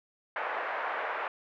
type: band-pass noise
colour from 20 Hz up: pink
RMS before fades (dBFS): -34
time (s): 0.36-1.28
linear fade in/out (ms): 2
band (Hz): 580 to 2000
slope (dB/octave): 24
effects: none